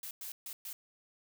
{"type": "noise bursts at uneven times", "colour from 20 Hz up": "blue", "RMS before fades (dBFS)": -43, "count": 4, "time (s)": [[0.03, 0.11], [0.21, 0.32], [0.46, 0.53], [0.65, 0.73]], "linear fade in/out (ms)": 2, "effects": []}